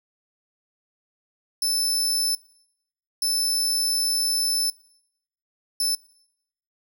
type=tone bursts at uneven times; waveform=25% pulse; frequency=5274 Hz; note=E8; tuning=in tune; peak=-16 dBFS; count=3; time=1.62-2.35 / 3.22-4.7 / 5.8-5.95 s; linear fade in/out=2 ms; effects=noise-tail reverb RT60 0.8 s tail -22 dB re dry